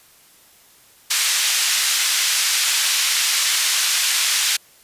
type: band-pass noise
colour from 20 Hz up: white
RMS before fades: -19 dBFS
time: 1.1-4.57 s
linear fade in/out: 10 ms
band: 1800 to 7200 Hz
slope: 12 dB/octave
effects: white hiss -51 dBFS RMS until 4.83 s + resampled to 32000 Hz